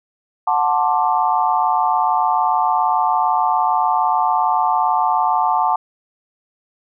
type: chord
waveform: sine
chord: D dominant seventh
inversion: first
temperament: just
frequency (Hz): 734.2 / 881 / 1057.2 / 1174.7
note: F#5 / A5 / C6 / D6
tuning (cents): -14 / +2 / +18 / 0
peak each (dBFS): -19 / -17 / -22 / -22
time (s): 0.47-5.76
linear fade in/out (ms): 5
effects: none